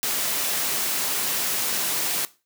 white noise, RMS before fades -25 dBFS, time 0.03-2.25 s, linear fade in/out 0 ms, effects noise-tail reverb RT60 0.3 s tail -18 dB re dry + high-pass 150 Hz 12 dB/octave

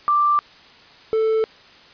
sine / triangle tone pair in turn, 1178 / 441.3 Hz, D6 / A4, +5 / +5 cents, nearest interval octave + perfect fourth, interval 1700 cents, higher first, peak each -14 dBFS, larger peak neither, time 0.08-0.39 / 1.13-1.44 s, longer neither, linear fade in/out 0 ms, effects white hiss -47 dBFS RMS until 1.93 s + resampled to 11025 Hz

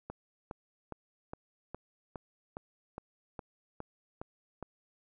click train, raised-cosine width 1 ms, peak -26 dBFS, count 12, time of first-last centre 0.1-4.627 s, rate 2.43 Hz, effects none

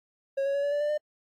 triangle tone with pitch steps, 547 / 555.6 / 564.3 / 573.2 / 582.2 / 591.4 / 600.7 Hz, C#5 / C#5 / C#5 / D5 / D5 / D5 / D5, -23 / +4 / +31 / -42 / -15 / +12 / +39 cents, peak -23 dBFS, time 0.37-0.979 s, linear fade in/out 10 ms, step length 87 ms, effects AAC 64 kbps

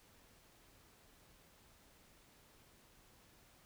silence, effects pink hiss -66 dBFS RMS until 3.65 s

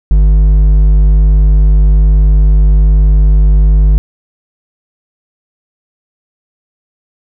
triangle tone with hard clipping, 50.6 Hz, G#1, 44 cents flat, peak -5 dBFS, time 0.11-3.98 s, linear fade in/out 0 ms, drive 9 dB, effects none

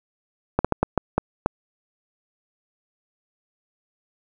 slowing click train, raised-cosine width 1 ms, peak -4 dBFS, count 7, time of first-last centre 0.59-1.46 s, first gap 56 ms, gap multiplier 1.38, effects none

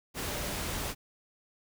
sine tone in noise, 587.3 Hz, D5, in tune, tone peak -43 dBFS, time 0.25-0.55 s, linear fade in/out 50 ms, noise pink, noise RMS -35 dBFS, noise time 0.14-0.95 s, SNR -11 dB, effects none

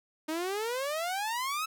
sawtooth exponential sweep, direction up, 305.5 to 1318.5 Hz, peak -27 dBFS, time 0.28-1.66 s, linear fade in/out 10 ms, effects none

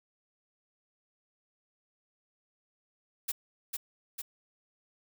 blue noise with echo, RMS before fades -32 dBFS, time 3.28-3.32 s, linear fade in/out 10 ms, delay 450 ms, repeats 2, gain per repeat -3 dB, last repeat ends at 4.22 s, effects none

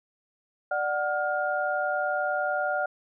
sine tone cluster, 592 / 743 / 1414 Hz, D5 / F#5 / F6, +14 / +7 / +21 cents, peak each -29 dBFS, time 0.71-2.86 s, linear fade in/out 5 ms, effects none

